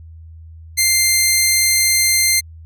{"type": "tone", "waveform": "10% pulse", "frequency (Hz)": 2093, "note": "C7", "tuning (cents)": 0, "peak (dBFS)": -3, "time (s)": [0.77, 2.41], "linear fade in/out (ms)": 20, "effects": ["added 81 Hz sine -35 dBFS peak until 2.65 s"]}